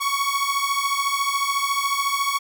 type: beating tone pair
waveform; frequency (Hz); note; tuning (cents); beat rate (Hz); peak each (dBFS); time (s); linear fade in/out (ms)
sawtooth; 1108.7 / 1122.7; C#6 / C#6; 0 / +22; 14; -20; 0-2.39; 20
effects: none